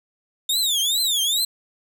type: tone with vibrato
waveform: sawtooth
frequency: 3600 Hz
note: A7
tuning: 39 cents sharp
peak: -16 dBFS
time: 0.49-1.45 s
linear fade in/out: 5 ms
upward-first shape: triangle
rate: 2.4 Hz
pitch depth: 250 cents each way
effects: none